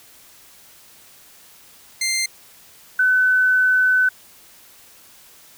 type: tone pair in turn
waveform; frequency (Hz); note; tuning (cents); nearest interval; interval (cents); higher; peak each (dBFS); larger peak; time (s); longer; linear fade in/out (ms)
15% pulse / sine; 2093 / 1509.4; C7 / F#6; 0 / +34; tritone; 566; first; -13; neither; 2.01-2.26 / 2.99-4.09; second; 5
effects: white hiss -48 dBFS RMS until 5.57 s